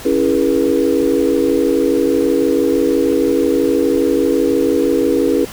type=chord; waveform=sine; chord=C# minor seventh; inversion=none; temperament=equal with one note detuned; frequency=277.2 / 329.6 / 415.3 / 481.5 Hz; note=C#4 / E4 / G#4 / B4; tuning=0 / 0 / 0 / -44 cents; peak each=-17 dBFS; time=0.05-5.45 s; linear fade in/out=5 ms; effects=pink hiss -32 dBFS RMS until 5.52 s